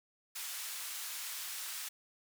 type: band-pass noise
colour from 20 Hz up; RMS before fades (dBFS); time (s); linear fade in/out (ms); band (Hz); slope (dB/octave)
white; -42; 0.35-1.89; 10; 1200 to 16000; 12
effects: none